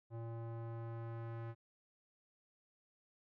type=tone with low-pass filter sweep; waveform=square; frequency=115.2 Hz; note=A#2; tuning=20 cents flat; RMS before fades=-45 dBFS; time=0.1-1.55 s; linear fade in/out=50 ms; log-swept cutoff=810 to 1600 Hz; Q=1.1; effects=none